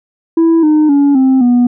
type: tone with pitch steps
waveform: sine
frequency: 329.6 / 305.8 / 283.6 / 263.1 / 244.1 Hz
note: E4 / D#4 / C#4 / C4 / B3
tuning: 0 / -30 / +40 / +10 / -20 cents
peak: -3 dBFS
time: 0.37-1.67 s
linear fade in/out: 5 ms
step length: 260 ms
effects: tanh soft clip ceiling -5 dBFS